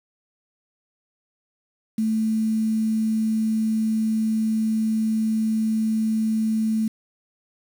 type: tone with quantisation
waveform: sine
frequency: 220 Hz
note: A3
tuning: in tune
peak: -19 dBFS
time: 1.98-6.88 s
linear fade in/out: 5 ms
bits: 7
effects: none